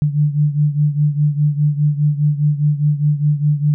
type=beating tone pair; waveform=sine; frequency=146.83 / 151.73 Hz; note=D3 / D#3; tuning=0 / -43 cents; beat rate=4.9 Hz; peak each=-14 / -18 dBFS; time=0.02-3.74 s; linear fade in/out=0 ms; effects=none